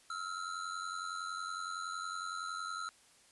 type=ring-modulated tone; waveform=square; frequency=1341 Hz; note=E6; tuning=29 cents sharp; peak=-36 dBFS; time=0.1-2.89 s; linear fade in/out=0 ms; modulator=45.4 Hz; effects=white hiss -64 dBFS RMS until 3.31 s + resampled to 24000 Hz